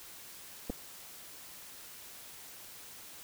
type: clicks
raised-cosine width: 2 ms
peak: -23 dBFS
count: 2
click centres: 0.698 / 0.702 s
effects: white hiss -50 dBFS RMS until 3.23 s